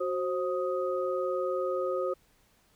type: tone cluster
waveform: sine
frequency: 370.2 / 531 / 1250 Hz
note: F#4 / C5 / D#6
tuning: +1 / +25 / +8 cents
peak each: -32 / -30 / -36 dBFS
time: 0-2.14 s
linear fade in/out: 10 ms
effects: pink hiss -66 dBFS RMS until 2.75 s